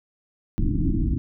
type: low-pass noise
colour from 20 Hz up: pink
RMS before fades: -22 dBFS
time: 0.58-1.18 s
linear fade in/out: 0 ms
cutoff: 330 Hz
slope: 96 dB/octave
effects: none